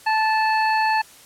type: harmonic tone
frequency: 875 Hz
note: A5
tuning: 10 cents flat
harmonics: 1 / 2 / 3 / 5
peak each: -18 / -24 / -28 / -32 dBFS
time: 0.06-1.02 s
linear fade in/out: 10 ms
effects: white hiss -47 dBFS RMS until 1.25 s + low-pass 12000 Hz 12 dB/octave